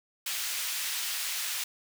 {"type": "high-pass noise", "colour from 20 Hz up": "pink", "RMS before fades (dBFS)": -33, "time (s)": [0.26, 1.64], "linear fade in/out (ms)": 5, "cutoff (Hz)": 2300, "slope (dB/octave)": 12, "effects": []}